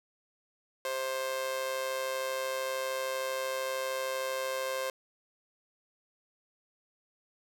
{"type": "tone with amplitude modulation", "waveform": "sawtooth", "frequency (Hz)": 527, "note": "C5", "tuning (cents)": 12, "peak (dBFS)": -25, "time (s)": [0.85, 4.9], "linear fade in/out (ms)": 2, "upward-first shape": "sine", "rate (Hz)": 133, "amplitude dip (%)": 60, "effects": []}